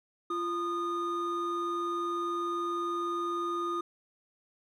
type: tone pair together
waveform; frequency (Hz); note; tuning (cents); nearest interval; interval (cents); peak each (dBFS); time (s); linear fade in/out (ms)
triangle; 344.6 / 1228; F4 / D#6; -23 / -23; octave + minor seventh; 2200; -32 / -30; 0.3-3.81; 5
effects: none